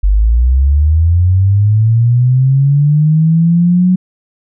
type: linear sweep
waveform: sine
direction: up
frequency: 46.96 to 185 Hz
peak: -6 dBFS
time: 0.03-3.96 s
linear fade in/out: 10 ms
effects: none